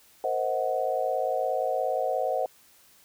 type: chord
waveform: sine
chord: C half-diminished seventh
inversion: third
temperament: equal with one note detuned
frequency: 466.2 / 523.3 / 634.2 / 740 Hz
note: Bb4 / C5 / Eb5 / Gb5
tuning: 0 / 0 / +33 / 0 cents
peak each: -34 / -29 / -30 / -29 dBFS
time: 0.24-2.46 s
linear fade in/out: 2 ms
effects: white hiss -58 dBFS RMS until 3.04 s